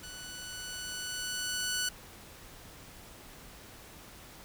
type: tone with level ramp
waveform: 10% pulse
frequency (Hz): 1484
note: F#6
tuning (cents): +5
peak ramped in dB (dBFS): -36 to -21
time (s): 0.03-1.89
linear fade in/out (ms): 5
effects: pink hiss -51 dBFS RMS until 4.44 s